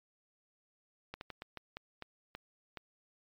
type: slowing click train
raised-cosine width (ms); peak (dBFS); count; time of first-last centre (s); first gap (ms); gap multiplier
0.3; -26; 9; 1.14-2.773; 71; 1.29
effects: MP3 96 kbps